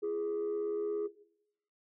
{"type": "tone pair together", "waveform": "sine", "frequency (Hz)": [338.2, 415.3], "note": ["E4", "G#4"], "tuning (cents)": [44, 0], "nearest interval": "major third", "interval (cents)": 356, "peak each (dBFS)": [-38, -30], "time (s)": [0.02, 1.08], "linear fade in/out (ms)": 20, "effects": ["noise-tail reverb RT60 0.7 s tail -17 dB re dry", "tanh soft clip ceiling -29 dBFS"]}